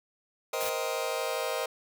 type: chord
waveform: sawtooth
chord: C minor seventh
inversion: third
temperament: just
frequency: 470.9 / 523.3 / 627.9 / 784.9 Hz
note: Bb4 / C5 / Eb5 / G5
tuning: +18 / 0 / +16 / +2 cents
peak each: -31 / -30 / -30 / -35 dBFS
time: 0.53-1.66 s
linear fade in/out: 5 ms
type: noise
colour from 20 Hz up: white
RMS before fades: -36 dBFS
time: 0.6-0.7 s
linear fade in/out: 10 ms
effects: none